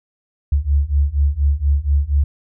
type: beating tone pair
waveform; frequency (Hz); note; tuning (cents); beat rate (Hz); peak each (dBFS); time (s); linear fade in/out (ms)
sine; 69.3 / 73.5; C#2 / D2; 0 / +2; 4.2; -17 / -16; 0.52-2.24; 5
effects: none